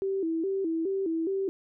sine tone with vibrato, 355.8 Hz, F4, 32 cents sharp, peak -26 dBFS, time 0.02-1.49 s, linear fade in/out 0 ms, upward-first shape square, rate 2.4 Hz, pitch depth 150 cents each way, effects none

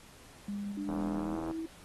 sine tone with tremolo, 202.7 Hz, G#3, 42 cents flat, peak -34 dBFS, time 0.48-1.37 s, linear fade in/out 5 ms, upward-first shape square, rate 2.1 Hz, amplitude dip 35%
sine tone with pitch glide, 295.9 to 324.6 Hz, D4 to E4, +13 to -27 cents, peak -35 dBFS, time 0.77-1.66 s, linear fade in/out 5 ms, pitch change +160 cents, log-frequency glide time 1.11-1.41 s
click train, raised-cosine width 1 ms, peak -27 dBFS, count 52, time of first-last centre 0.89-1.511 s, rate 82.1 Hz
effects pink hiss -56 dBFS RMS until 1.84 s + AAC 32 kbps

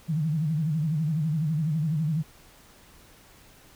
sine tone with vibrato, 155.56 Hz, D#3, in tune, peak -23 dBFS, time 0.08-2.23 s, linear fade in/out 20 ms, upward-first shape sine, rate 12 Hz, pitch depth 120 cents each way, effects pink hiss -54 dBFS RMS until 3.75 s

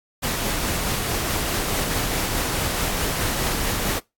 pink noise with tremolo, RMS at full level -23 dBFS, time 0.22-4 s, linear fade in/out 20 ms, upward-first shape triangle, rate 4.7 Hz, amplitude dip 25%, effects noise-tail reverb RT60 0.2 s tail -22 dB re dry + AAC 64 kbps

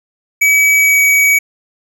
square tone with pitch glide, 2281 to 2267 Hz, C#7 to C#7, +49 to +38 cents, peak -8 dBFS, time 0.41-1.39 s, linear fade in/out 10 ms, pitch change -11 cents, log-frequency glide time 0.75-1 s, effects none

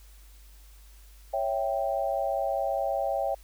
sine chord, C# diminished, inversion none, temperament equal, 554.4 / 659.3 / 784 Hz, C#5 / E5 / G5, 0 / 0 / 0 cents, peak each -30 dBFS, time 1.33-3.35 s, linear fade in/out 10 ms, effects added 50 Hz sine -49 dBFS peak until 3.43 s + white hiss -59 dBFS RMS until 3.43 s

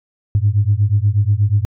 sine beating tone pair, 99 / 107.3 Hz, G2 / A2, +18 / -43 cents, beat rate 8.3 Hz, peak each -14 dBFS, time 0.35-1.65 s, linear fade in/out 0 ms, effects tanh soft clip ceiling -4 dBFS

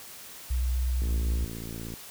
sine tone with pitch glide, 62.4 to 62.8 Hz, B1 to B1, +19 to +30 cents, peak -24 dBFS, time 0.5-1.45 s, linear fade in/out 10 ms, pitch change +11 cents, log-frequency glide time 0.67-1.26 s
click train, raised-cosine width 3 ms, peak -26 dBFS, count 53, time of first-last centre 1.02-1.939 s, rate 56.6 Hz
effects white hiss -45 dBFS RMS until 2.1 s

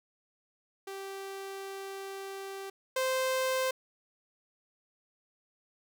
sawtooth tone pair in turn, 390 / 520.3 Hz, G4 / C5, -9 / -10 cents, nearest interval perfect fourth, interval 499 cents, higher second, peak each -35 / -24 dBFS, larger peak second, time 0.87-2.7 / 2.96-3.71 s, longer first, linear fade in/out 5 ms, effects none

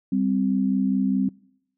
sine tone pair together, 196 / 260.9 Hz, G3 / C4, 0 / -5 cents, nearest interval perfect fourth, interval 495 cents, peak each -22 / -22 dBFS, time 0.12-1.29 s, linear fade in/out 5 ms, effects noise-tail reverb RT60 0.8 s tail -25 dB re dry

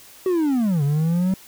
triangle linear two-way sweep, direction down then up, 382.2 to 138.59 to 192.1 Hz, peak -15 dBFS, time 0.26-1.34 s, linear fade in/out 2 ms, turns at 0.83 s, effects white hiss -46 dBFS RMS until 1.47 s

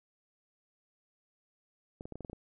clicks, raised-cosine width 2 ms, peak -29 dBFS, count 8, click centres 2.009 / 2.055 / 2.123 / 2.156 / 2.207 / 2.248 / 2.298 / 2.331 s, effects none

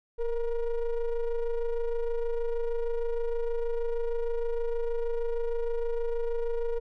triangle ring-modulated tone, 239.2 Hz, A#3, 45 cents sharp, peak -21 dBFS, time 0.18-6.8 s, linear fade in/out 20 ms, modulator 226 Hz, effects none

